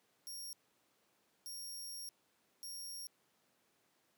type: tone bursts at uneven times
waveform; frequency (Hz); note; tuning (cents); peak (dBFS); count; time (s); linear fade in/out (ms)
20% pulse; 5580; F8; -2; -39; 3; 0.27-0.53 / 1.46-2.09 / 2.63-3.07; 0
effects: pink hiss -75 dBFS RMS until 4.17 s + high-pass 200 Hz 12 dB/octave